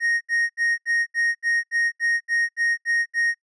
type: tone bursts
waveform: triangle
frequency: 1864.7 Hz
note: A#6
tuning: in tune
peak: -17 dBFS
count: 12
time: 0-3.345 s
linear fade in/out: 50 ms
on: 210 ms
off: 75 ms
effects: noise-tail reverb RT60 0.1 s tail -23 dB re dry + resampled to 22050 Hz